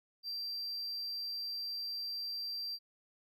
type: tone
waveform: triangle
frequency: 4709 Hz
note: D8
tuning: 4 cents sharp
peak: -36 dBFS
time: 0.23-2.79 s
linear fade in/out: 50 ms
effects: none